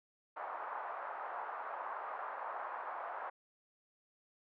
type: band-pass noise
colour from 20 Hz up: pink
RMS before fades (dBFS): -43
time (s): 0.36-3.3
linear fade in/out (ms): 10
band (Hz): 710 to 1300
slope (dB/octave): 24
effects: none